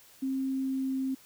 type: tone with pitch glide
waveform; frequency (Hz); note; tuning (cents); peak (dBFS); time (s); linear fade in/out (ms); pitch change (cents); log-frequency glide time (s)
sine; 266.3 to 264.8; C4 to C4; +31 to +21; -28; 0.22-1.15; 10; -10; 0.47-0.98
effects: white hiss -57 dBFS RMS until 1.25 s